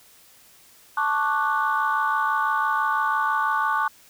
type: chord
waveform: sine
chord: D major seventh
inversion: second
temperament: equal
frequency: 880 / 1108.7 / 1174.7 / 1480 Hz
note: A5 / C#6 / D6 / F#6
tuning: 0 / 0 / 0 / 0 cents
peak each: -25 dBFS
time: 0.97-3.88 s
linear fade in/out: 5 ms
effects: tanh soft clip ceiling -12 dBFS + white hiss -53 dBFS RMS until 4.09 s